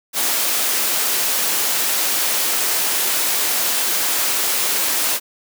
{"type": "high-pass noise", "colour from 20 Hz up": "white", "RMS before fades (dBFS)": -19, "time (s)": [0.13, 5.2], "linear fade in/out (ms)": 50, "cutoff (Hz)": 290, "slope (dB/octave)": 12, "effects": []}